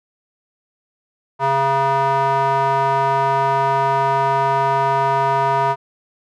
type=tone with band-pass filter; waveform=square; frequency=136.6 Hz; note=C#3; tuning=25 cents flat; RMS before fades=-17 dBFS; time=1.39-5.76 s; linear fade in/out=50 ms; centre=930 Hz; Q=3.3; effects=none